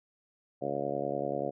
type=harmonic tone; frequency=70.3 Hz; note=C#2; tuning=25 cents sharp; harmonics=2 / 3 / 4 / 5 / 6 / 7 / 8 / 9 / 10; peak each=-43 / -43 / -40 / -40 / -39 / -39 / -35 / -41 / -38 dBFS; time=0.61-1.51 s; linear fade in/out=20 ms; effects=none

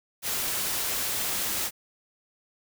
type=noise; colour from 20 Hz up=white; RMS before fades=-29 dBFS; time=0.22-1.71 s; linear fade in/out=50 ms; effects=none

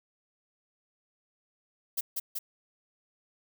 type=noise with echo; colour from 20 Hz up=violet; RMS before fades=-30 dBFS; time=1.97-2.01 s; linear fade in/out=10 ms; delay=190 ms; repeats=2; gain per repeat=-2 dB; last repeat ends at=2.39 s; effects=none

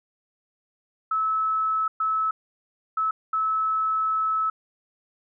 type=tone bursts at uneven times; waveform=sine; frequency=1300 Hz; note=E6; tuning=24 cents flat; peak=-21 dBFS; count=4; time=1.11-1.88 / 2-2.31 / 2.97-3.11 / 3.33-4.5 s; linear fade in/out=5 ms; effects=none

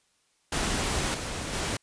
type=noise with level steps; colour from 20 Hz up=pink; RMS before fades=-28 / -34 / -30 dBFS; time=0.52-1.77 s; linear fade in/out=5 ms; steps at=1.14 / 1.53 s; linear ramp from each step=5 ms; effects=white hiss -69 dBFS RMS until 1.82 s + resampled to 22050 Hz

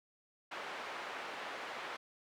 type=band-pass noise; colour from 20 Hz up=pink; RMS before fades=-44 dBFS; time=0.51-1.97 s; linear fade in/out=10 ms; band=630 to 2500 Hz; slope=12 dB/octave; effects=none

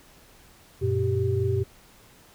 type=tone cluster; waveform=sine; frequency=94.9 / 119.5 / 389.2 Hz; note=F#2 / A#2 / G4; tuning=+44 / +43 / -12 cents; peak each=-26 dBFS; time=0.81-1.64 s; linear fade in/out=20 ms; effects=pink hiss -54 dBFS RMS until 2.34 s

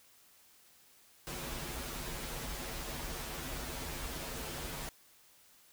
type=noise with comb filter; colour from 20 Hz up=pink; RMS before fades=-41 dBFS; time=1.27-4.89 s; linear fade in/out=0 ms; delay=10 ms; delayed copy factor=-1; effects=white hiss -63 dBFS RMS until 5.72 s

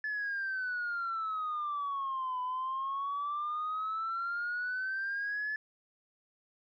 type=exponential two-way sweep; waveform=sine; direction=down then up; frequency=1732 to 999 to 1732 Hz; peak=-31 dBFS; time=0.04-5.56 s; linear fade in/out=2 ms; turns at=2.41 s; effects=tanh soft clip ceiling -29 dBFS

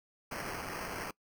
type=noise with sample-and-hold; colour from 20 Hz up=white; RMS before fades=-40 dBFS; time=0.31-1.11 s; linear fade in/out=5 ms; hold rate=3675 Hz; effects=noise-tail reverb RT60 0.1 s tail -23 dB re dry

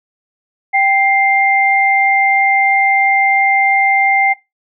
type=tone pair together; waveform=sine; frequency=784 / 2099 Hz; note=G5 / C7; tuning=0 / +5 cents; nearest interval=octave + perfect fourth; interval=1705 cents; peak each=-12 dBFS; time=0.73-4.34 s; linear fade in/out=20 ms; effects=noise-tail reverb RT60 0.2 s tail -18 dB re dry

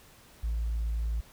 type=tone; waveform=sine; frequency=56.1 Hz; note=A1; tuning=34 cents sharp; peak=-26 dBFS; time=0.43-1.21 s; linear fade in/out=10 ms; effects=tanh soft clip ceiling -25 dBFS + pink hiss -56 dBFS RMS until 1.32 s

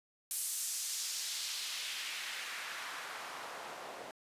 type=noise with band-pass filter sweep; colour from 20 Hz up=white; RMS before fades=-41 dBFS; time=0.31-4.11 s; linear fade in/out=0 ms; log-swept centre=10000 to 560 Hz; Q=1.2; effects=resampled to 32000 Hz

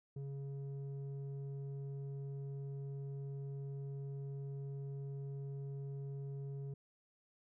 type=tone with low-pass filter; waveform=square; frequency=138.59 Hz; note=C#3; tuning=in tune; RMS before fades=-44 dBFS; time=0.16-6.74 s; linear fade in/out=5 ms; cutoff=310 Hz; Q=2.2; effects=none

